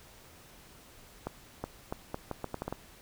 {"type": "accelerating click train", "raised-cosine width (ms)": 1, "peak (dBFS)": -20, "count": 10, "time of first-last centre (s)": [1.27, 2.726], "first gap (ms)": 370, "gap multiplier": 0.77, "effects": ["pink hiss -55 dBFS RMS until 3.01 s"]}